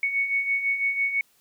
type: beating tone pair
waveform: sine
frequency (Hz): 2217 / 2223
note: C#7 / C#7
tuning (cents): 0 / +4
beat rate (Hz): 6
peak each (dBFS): -30 / -23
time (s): 0.03-1.21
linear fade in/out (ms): 2
effects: white hiss -63 dBFS RMS until 1.4 s